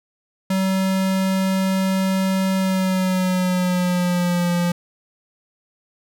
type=tone with pitch glide; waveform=square; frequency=190.3 to 174.51 Hz; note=F#3 to F3; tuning=+49 to -1 cents; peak=-18 dBFS; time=0.5-4.72 s; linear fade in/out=5 ms; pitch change=-150 cents; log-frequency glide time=2.57-4.51 s; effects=none